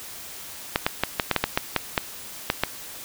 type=clicks; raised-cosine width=0.3 ms; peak=-3 dBFS; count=12; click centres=0.759 / 0.865 / 1.036 / 1.198 / 1.313 / 1.363 / 1.44 / 1.575 / 1.763 / 1.978 / 2.501 / 2.636 s; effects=white hiss -39 dBFS RMS until 3.04 s